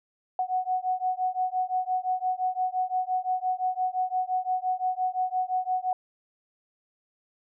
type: beating tone pair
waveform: sine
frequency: 737 / 742.8 Hz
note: F#5 / F#5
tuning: -7 / +7 cents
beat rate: 5.8 Hz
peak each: -28 dBFS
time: 0.39-5.93 s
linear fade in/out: 2 ms
effects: none